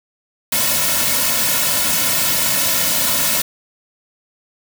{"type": "noise with comb filter", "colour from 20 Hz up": "white", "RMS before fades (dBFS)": -17, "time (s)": [0.52, 3.42], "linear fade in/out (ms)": 5, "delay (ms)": 2.5, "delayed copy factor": -1, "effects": []}